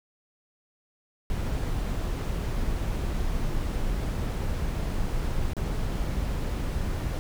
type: noise with dropouts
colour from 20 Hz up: brown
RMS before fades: -28 dBFS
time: 1.3-7.19 s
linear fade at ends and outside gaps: 0 ms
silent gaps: 5.534-5.567 s
effects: none